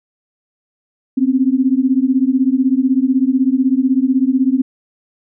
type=beating tone pair; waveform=sine; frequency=254 / 270 Hz; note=B3 / C#4; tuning=+49 / -45 cents; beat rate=16 Hz; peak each=-14 dBFS; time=1.17-4.62 s; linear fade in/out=10 ms; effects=none